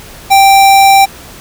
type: tone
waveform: square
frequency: 784 Hz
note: G5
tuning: in tune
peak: -3 dBFS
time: 0.3-1.06 s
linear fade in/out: 20 ms
effects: pink hiss -32 dBFS RMS until 1.4 s